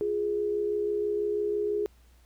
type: tone pair together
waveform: sine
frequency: 349.2 / 415.3 Hz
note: F4 / G#4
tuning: 0 / 0 cents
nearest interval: minor third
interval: 300 cents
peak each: -34 / -26 dBFS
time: 0.01-1.86 s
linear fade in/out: 0 ms
effects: added 60 Hz sine -55 dBFS peak until 2.25 s + pink hiss -65 dBFS RMS until 2.25 s